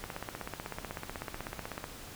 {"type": "click train", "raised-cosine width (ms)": 0.5, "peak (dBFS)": -22, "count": 30, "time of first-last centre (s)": [0.04, 1.841], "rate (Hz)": 16.1, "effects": ["pink hiss -47 dBFS RMS until 2.15 s"]}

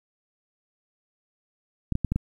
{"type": "clicks", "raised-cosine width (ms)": 5, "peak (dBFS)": -12, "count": 5, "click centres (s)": [1.923, 1.954, 2.047, 2.12, 2.16], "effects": ["9-bit"]}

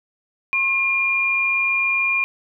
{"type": "tone pair together", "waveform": "sine", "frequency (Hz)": [1074.5, 2409], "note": ["C6", "D7"], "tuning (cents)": [46, 43], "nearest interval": "octave + major second", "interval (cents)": 1397, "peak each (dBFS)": [-28, -17], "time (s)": [0.53, 2.24], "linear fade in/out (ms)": 0, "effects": []}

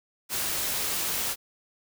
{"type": "noise", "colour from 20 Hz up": "white", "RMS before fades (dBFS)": -29, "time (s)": [0.29, 1.36], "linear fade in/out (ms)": 50, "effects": []}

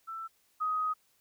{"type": "tone pair in turn", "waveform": "sine", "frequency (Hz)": [1330, 1255.4], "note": ["E6", "D#6"], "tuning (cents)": [15, 15], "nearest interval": "minor second", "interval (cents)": 100, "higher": "first", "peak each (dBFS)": [-37, -28], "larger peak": "second", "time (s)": [[0.07, 0.28], [0.6, 0.94]], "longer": "second", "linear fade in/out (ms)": 20, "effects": ["white hiss -70 dBFS RMS until 1.2 s"]}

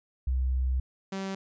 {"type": "tone pair in turn", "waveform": ["sine", "sawtooth"], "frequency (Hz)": [64.3, 193.11], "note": ["C2", "G3"], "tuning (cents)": [-30, -26], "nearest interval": "octave + perfect fifth", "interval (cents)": 1904, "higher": "second", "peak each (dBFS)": [-24, -28], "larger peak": "first", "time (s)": [[0.27, 0.8], [1.12, 1.35]], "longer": "first", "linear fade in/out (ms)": 5, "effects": ["resampled to 16000 Hz"]}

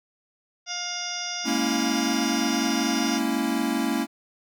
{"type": "harmonic tone", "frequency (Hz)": 708, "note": "F5", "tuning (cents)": 23, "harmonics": [1, 2, 3, 4, 5, 7, 8, 9], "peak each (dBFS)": [-38, -38, -38, -38, -37, -35, -34, -41], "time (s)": [0.66, 3.21], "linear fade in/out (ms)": 50}
{"type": "chord", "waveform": "square", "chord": "A# half-diminished seventh", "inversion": "third", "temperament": "equal", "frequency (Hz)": [207.7, 233.1, 277.2, 329.6], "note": ["G#3", "A#3", "C#4", "E4"], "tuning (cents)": [0, 0, 0, 0], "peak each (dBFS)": [-33, -28, -28, -30], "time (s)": [1.44, 4.07], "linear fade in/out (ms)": 50}
{"effects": []}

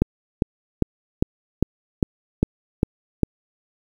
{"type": "click train", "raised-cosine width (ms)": 3, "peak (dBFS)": -3, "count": 9, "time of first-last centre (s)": [0.02, 3.233], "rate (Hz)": 2.49, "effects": ["7-bit"]}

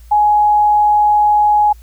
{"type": "tone", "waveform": "sine", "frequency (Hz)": 837, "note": "G#5", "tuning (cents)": 13, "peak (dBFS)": -8, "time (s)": [0.11, 1.73], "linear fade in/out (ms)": 10, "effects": ["added 57 Hz sine -36 dBFS peak until 1.82 s", "white hiss -52 dBFS RMS until 1.82 s"]}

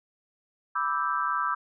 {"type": "chord", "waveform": "sine", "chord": "E minor seventh", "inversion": "second", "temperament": "equal", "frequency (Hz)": [987.8, 1174.7, 1318.5, 1568], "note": ["B5", "D6", "E6", "G6"], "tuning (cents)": [0, 0, 0, 0], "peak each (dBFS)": [-32, -29, -29, -33], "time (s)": [0.75, 1.55], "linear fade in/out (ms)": 10, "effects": []}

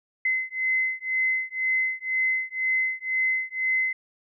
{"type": "beating tone pair", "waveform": "sine", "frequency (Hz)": [2049, 2051], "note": ["C7", "C7"], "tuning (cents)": [-37, -35], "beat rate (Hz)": 2, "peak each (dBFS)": -26, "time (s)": [0.25, 3.93], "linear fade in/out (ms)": 5, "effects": []}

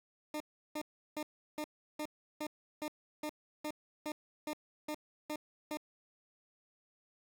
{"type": "tone bursts", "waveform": "20% pulse", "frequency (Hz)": 302.8, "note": "D#4", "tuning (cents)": -47, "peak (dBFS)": -32, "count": 14, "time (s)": [0.34, 5.772], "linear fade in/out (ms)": 2, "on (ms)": 63, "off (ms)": 350, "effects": []}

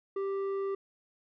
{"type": "tone with low-pass filter", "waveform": "square", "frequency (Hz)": 392, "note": "G4", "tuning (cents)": 0, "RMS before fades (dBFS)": -33, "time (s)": [0.16, 0.75], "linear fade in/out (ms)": 5, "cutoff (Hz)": 990, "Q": 1, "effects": []}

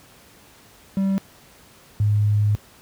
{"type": "tone pair in turn", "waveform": ["triangle", "sine"], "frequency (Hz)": [194.1, 104.38], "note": ["G3", "G#2"], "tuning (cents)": [-17, 9], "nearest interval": "major seventh", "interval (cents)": 1074, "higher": "first", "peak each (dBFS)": [-16, -15], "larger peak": "second", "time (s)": [[0.97, 1.18], [2, 2.55]], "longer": "second", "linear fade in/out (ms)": 0, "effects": ["pink hiss -50 dBFS RMS until 2.81 s", "high-pass 60 Hz 12 dB/octave"]}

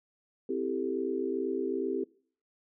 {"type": "chord", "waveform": "sine", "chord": "A minor seventh", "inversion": "first", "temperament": "equal", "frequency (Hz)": [261.6, 329.6, 392, 440], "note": ["C4", "E4", "G4", "A4"], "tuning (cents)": [0, 0, 0, 0], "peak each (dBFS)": [-35, -36, -32, -37], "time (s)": [0.49, 2.04], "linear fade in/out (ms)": 5, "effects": ["noise-tail reverb RT60 0.5 s tail -23 dB re dry"]}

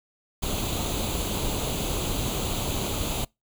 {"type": "noise with comb filter", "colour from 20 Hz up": "pink", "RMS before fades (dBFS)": -28, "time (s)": [0.42, 3.25], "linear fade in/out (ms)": 10, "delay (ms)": 0.28, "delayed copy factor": 0.7, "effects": ["noise-tail reverb RT60 0.2 s tail -26 dB re dry"]}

